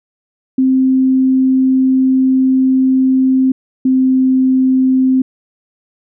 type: tone pair in turn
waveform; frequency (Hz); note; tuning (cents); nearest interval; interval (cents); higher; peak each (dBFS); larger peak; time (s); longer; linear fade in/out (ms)
sine; 261.6 / 260.3; C4 / C4; 0 / -9; unison; 9; first; -8; neither; 0.58-3.52 / 3.85-5.22; first; 5
effects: none